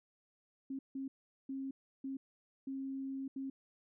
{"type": "tone bursts at uneven times", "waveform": "sine", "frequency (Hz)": 269.2, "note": "C4", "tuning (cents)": 49, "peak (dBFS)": -38, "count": 6, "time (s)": [[0.7, 0.79], [0.95, 1.08], [1.49, 1.71], [2.04, 2.17], [2.67, 3.28], [3.36, 3.5]], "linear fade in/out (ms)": 5, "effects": []}